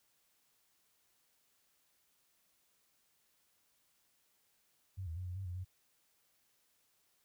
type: tone with pitch steps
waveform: sine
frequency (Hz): 94.7 / 81.1 / 91.4 / 89.7 / 96.4 / 88.7 / 92.3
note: F#2 / E2 / F#2 / F2 / G2 / F2 / F#2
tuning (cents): +41 / -28 / -21 / +47 / -28 / +27 / -4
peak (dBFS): -39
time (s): 4.97-5.649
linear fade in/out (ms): 20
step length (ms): 97
effects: white hiss -75 dBFS RMS until 7.24 s